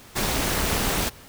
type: noise with amplitude modulation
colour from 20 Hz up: pink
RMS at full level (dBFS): -21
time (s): 0.15-1.1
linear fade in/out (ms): 20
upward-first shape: sine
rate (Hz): 234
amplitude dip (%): 70
effects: pink hiss -47 dBFS RMS until 1.28 s